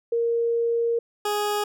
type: tone pair in turn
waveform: sine / 20% pulse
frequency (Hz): 466.2 / 415.3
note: A#4 / G#4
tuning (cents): 0 / 0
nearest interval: major second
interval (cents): 200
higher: first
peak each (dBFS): -20 / -18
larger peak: second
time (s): 0.12-0.99 / 1.25-1.64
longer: first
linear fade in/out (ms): 5
effects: none